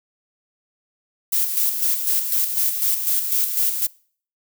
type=noise with tremolo; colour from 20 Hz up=violet; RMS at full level=-19 dBFS; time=1.32-3.87 s; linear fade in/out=10 ms; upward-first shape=square; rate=4 Hz; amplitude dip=50%; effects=noise-tail reverb RT60 0.5 s tail -24 dB re dry